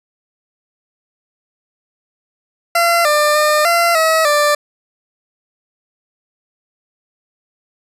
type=tone with pitch steps; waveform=20% pulse; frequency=683 / 597 / 604 / 684 / 642 / 590 Hz; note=F5 / D5 / D5 / F5 / E5 / D5; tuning=-39 / +28 / +48 / -36 / -46 / +8 cents; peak=-6 dBFS; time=2.75-4.55 s; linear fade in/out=5 ms; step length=300 ms; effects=resampled to 32000 Hz + 8-bit